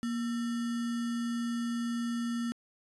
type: tone with sample-and-hold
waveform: sine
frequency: 235.9 Hz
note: A#3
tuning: 21 cents sharp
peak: -30 dBFS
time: 0.03-2.52 s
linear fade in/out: 0 ms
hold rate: 1575 Hz
effects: resampled to 24000 Hz